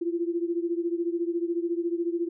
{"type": "beating tone pair", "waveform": "sine", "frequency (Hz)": [337.7, 351.7], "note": ["E4", "F4"], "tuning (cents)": [42, 12], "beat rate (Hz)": 14, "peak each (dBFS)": [-27, -30], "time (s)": [0.01, 2.29], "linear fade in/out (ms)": 10, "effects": []}